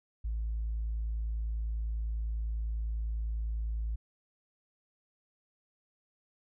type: tone with tanh clipping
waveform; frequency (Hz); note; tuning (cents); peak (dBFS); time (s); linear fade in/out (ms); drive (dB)
triangle; 55; A1; 0; -31; 0.24-3.96; 10; 5
effects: none